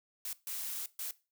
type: noise bursts at uneven times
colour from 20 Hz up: blue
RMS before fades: -39 dBFS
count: 3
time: 0.25-0.33 / 0.47-0.86 / 0.99-1.11 s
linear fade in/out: 2 ms
effects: noise-tail reverb RT60 0.3 s tail -19 dB re dry